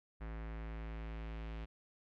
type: tone with low-pass filter sweep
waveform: square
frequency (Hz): 55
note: A1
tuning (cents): 0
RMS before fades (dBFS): -44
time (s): 0.2-1.66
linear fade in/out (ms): 20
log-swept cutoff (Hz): 1900 to 2900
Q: 1.6
effects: none